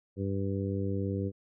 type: harmonic tone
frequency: 98 Hz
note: G2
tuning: in tune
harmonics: 1 / 2 / 3 / 4 / 5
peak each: -32 / -35 / -37 / -38 / -39 dBFS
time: 0.16-1.32 s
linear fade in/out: 50 ms
effects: none